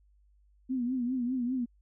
sine tone with vibrato, 250 Hz, B3, 21 cents sharp, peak -28 dBFS, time 0.69-1.66 s, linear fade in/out 20 ms, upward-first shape triangle, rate 5 Hz, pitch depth 110 cents each way, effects added 50 Hz sine -61 dBFS peak until 1.81 s

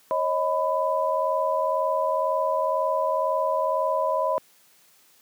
sine tone cluster, 546 / 628 / 998 Hz, C#5 / D#5 / B5, -26 / +16 / +18 cents, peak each -27 / -25 / -25 dBFS, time 0.11-4.38 s, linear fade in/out 0 ms, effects white hiss -58 dBFS RMS until 5.21 s + high-pass 150 Hz 12 dB/octave

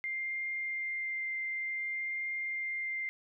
sine tone with vibrato, 2100 Hz, C7, 6 cents sharp, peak -33 dBFS, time 0.04-3.09 s, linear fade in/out 0 ms, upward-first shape triangle, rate 0.55 Hz, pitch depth 9 cents each way, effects none

